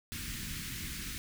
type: band-stop noise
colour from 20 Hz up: pink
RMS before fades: -40 dBFS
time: 0.12-1.18 s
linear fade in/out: 0 ms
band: 270 to 1600 Hz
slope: 24 dB/octave
effects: none